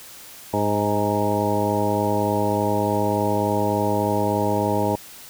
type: harmonic tone with a mistuned harmonic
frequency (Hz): 103.4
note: G#2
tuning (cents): -7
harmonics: 1 / 2 / 3 / 4 / 5 / 6 / 8 / 9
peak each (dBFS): -27 / -27 / -27 / -27 / -27 / -27 / -27 / -27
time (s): 0.53-4.96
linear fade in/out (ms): 10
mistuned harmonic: 6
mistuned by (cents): +28
effects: white hiss -42 dBFS RMS until 5.29 s